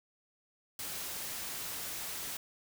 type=noise; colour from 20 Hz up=white; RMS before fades=-40 dBFS; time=0.79-2.37 s; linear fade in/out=2 ms; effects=none